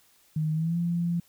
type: tone with pitch glide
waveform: sine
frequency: 155.56 to 171.61 Hz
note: D#3 to F3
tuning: 0 to -30 cents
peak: -24 dBFS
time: 0.36-1.2 s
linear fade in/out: 5 ms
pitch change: +170 cents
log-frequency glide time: 0.53-0.77 s
effects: white hiss -62 dBFS RMS until 1.28 s

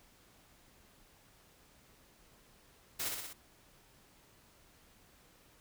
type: noise with echo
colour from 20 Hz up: white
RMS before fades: -37 dBFS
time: 2.99-3.09 s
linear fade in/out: 10 ms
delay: 61 ms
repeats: 4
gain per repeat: -3 dB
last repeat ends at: 3.334 s
effects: pink hiss -64 dBFS RMS until 5.6 s

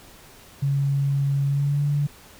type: tone with pitch glide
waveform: sine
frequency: 139.4 to 144.9 Hz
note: C#3 to D3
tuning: +10 to -23 cents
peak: -19 dBFS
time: 0.62-2.07 s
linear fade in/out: 10 ms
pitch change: +67 cents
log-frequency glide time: 1.45-1.85 s
effects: pink hiss -48 dBFS RMS until 2.39 s

